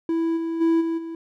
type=tone with level steps; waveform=triangle; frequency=329.6 Hz; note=E4; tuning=in tune; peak=-18 / -22 / -14 / -20 / -28 dBFS; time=0.09-1.15 s; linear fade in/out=2 ms; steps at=0.36 / 0.6 / 0.8 / 0.97 s; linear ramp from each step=20 ms; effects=none